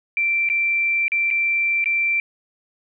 sine tone with dropouts, 2349 Hz, D7, in tune, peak -17 dBFS, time 0.17-2.2 s, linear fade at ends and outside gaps 1 ms, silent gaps 0.489-0.499 / 1.081-1.119 / 1.304-1.31 / 1.842-1.858 s, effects none

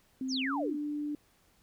sine tone with pitch glide, 261.6 to 295.3 Hz, C4 to D4, 0 to +10 cents, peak -32 dBFS, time 0.21-1.15 s, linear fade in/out 2 ms, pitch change +210 cents, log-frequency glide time 0.42-0.63 s
sine exponential sweep, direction down, 7040 to 207.7 Hz, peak -32 dBFS, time 0.28-0.77 s, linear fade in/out 50 ms
effects pink hiss -67 dBFS RMS until 1.62 s

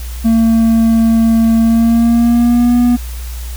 triangle tone with pitch glide, 226.4 to 242.6 Hz, A3 to B3, +50 to -31 cents, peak -5 dBFS, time 0.24-2.97 s, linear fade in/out 20 ms, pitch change +119 cents, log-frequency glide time 1.61-2.78 s, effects added 60 Hz sine -21 dBFS peak until 3.56 s + white hiss -34 dBFS RMS until 3.56 s

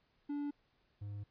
triangle tone pair in turn, 289.1 / 102.21 Hz, D4 / G#2, -27 / -27 cents, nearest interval octave + tritone, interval 1800 cents, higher first, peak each -34 / -39 dBFS, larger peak first, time 0.29-0.51 / 1.01-1.24 s, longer second, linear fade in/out 10 ms, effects pink hiss -75 dBFS RMS until 1.3 s + resampled to 11025 Hz

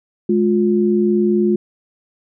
sine tone pair together, 210.6 / 354.2 Hz, G#3 / F4, +24 / +24 cents, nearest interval major sixth, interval 900 cents, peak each -15 dBFS, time 0.29-1.56 s, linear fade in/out 5 ms, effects none

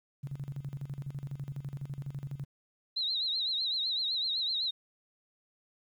sine tone with tremolo, 138.59 Hz, C#3, in tune, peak -34 dBFS, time 0.23-2.45 s, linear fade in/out 10 ms, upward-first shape square, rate 12 Hz, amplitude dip 80%
sine tone with vibrato, 3951 Hz, B7, in tune, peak -29 dBFS, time 2.96-4.71 s, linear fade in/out 10 ms, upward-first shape triangle, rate 7.9 Hz, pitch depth 130 cents each way
effects 11-bit

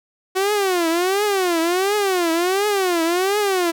sawtooth tone with vibrato, 370 Hz, F#4, in tune, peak -13 dBFS, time 0.35-3.72 s, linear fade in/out 20 ms, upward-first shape triangle, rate 1.4 Hz, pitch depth 240 cents each way, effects none

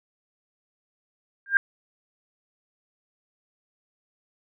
sine tone with exponential growth, 1600 Hz, G6, 35 cents sharp, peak -10 dBFS, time 1.46-1.57 s, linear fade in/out 1 ms, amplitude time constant 23 ms, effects none

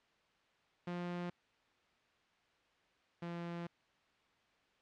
sawtooth tone pair in turn, 175.8 / 171.29 Hz, F3 / F3, +12 / -33 cents, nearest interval unison, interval 45 cents, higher first, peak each -35 / -37 dBFS, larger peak first, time 0.87-1.3 / 3.22-3.67 s, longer second, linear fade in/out 5 ms, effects white hiss -72 dBFS RMS until 4.81 s + low-pass 3000 Hz 12 dB/octave

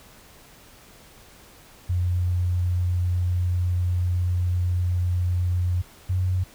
sine tone pair in turn, 89.2 / 91.87 Hz, F2 / F#2, +37 / -12 cents, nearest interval minor second, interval 51 cents, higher second, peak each -20 dBFS, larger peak neither, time 1.89-5.82 / 6.09-6.44 s, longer first, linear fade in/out 10 ms, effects pink hiss -50 dBFS RMS until 6.54 s

